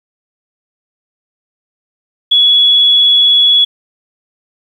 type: tone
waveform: sine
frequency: 3379 Hz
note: G#7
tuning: 29 cents sharp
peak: -5 dBFS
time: 2.31-3.65 s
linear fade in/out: 10 ms
effects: 7-bit